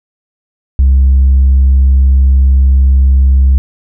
triangle tone with tanh clipping, 66.7 Hz, C2, 34 cents sharp, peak -4 dBFS, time 0.79-3.58 s, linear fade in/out 0 ms, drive 6 dB, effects none

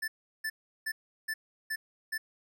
square tone bursts, 1759 Hz, A6, 1 cent flat, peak -32 dBFS, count 6, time 0.02-2.18 s, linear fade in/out 10 ms, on 60 ms, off 360 ms, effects none

